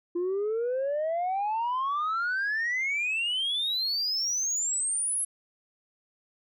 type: exponential sweep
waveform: sine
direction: up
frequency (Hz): 341.9 to 10960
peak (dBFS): -24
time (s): 0.15-5.25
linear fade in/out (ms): 10
effects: tanh soft clip ceiling -24 dBFS